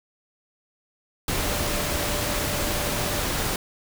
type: tone in noise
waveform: sine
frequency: 587.3 Hz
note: D5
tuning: in tune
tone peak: -34 dBFS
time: 1.44-3.2 s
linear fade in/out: 2 ms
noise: pink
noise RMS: -26 dBFS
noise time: 1.28-3.56 s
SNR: -11 dB
effects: none